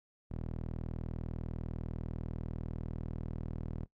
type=tone with band-pass filter; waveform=sawtooth; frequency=40.05 Hz; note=E1; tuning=49 cents flat; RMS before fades=-40 dBFS; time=0.3-3.86 s; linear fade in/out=20 ms; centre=160 Hz; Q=0.61; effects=noise-tail reverb RT60 0.1 s tail -17 dB re dry